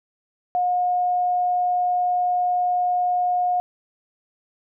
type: tone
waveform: sine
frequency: 719 Hz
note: F#5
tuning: 50 cents flat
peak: -18 dBFS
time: 0.55-3.6 s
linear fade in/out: 0 ms
effects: none